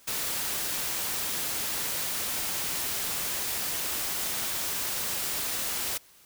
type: noise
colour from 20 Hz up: white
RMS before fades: -31 dBFS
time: 0.07-5.98 s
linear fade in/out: 10 ms
effects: white hiss -57 dBFS RMS until 6.25 s